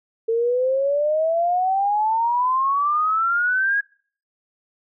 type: exponential sweep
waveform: sine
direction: up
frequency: 448.8 to 1661.2 Hz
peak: -17 dBFS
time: 0.28-3.81 s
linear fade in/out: 10 ms
effects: noise-tail reverb RT60 0.5 s tail -26 dB re dry